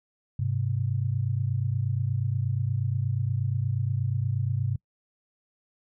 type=tone pair together; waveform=sine; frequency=101.6 / 130 Hz; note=G#2 / C3; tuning=-38 / -11 cents; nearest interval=major third; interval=427 cents; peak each=-27 dBFS; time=0.39-4.76 s; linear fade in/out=5 ms; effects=noise-tail reverb RT60 0.1 s tail -25 dB re dry